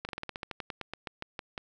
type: slowing click train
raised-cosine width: 0.3 ms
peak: -20 dBFS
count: 17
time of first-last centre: 0.05-1.578 s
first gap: 39 ms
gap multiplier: 1.11
effects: none